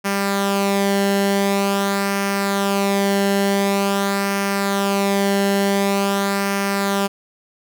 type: tone with flanger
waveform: sawtooth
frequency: 198.4 Hz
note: G3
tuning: 21 cents sharp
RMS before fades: -19 dBFS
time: 0.04-7.08 s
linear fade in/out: 20 ms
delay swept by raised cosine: 0.26 to 0.84 ms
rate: 0.46 Hz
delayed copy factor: -0.5
effects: none